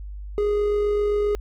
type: tone with amplitude modulation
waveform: triangle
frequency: 414.2 Hz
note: G#4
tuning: 5 cents flat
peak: -16 dBFS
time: 0.38-1.35 s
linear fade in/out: 0 ms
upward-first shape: sine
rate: 47.6 Hz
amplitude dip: 25%
effects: added 50 Hz sine -32 dBFS peak until 1.4 s